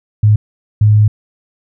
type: tone bursts at uneven times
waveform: sine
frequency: 106 Hz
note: G#2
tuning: 36 cents sharp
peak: -5 dBFS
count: 2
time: 0.23-0.36 / 0.81-1.08 s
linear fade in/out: 5 ms
effects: none